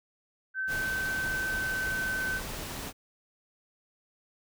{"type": "tone with pitch glide", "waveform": "sine", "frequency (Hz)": [1540, 1531.1], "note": ["G6", "G6"], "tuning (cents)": [-31, -41], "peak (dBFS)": -29, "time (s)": [0.54, 2.41], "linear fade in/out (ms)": 50, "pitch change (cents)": -10, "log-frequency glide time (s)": [1.03, 2.1]}
{"type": "noise", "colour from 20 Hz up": "pink", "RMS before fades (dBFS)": -38, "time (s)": [0.67, 2.93], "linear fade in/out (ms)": 50}
{"effects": []}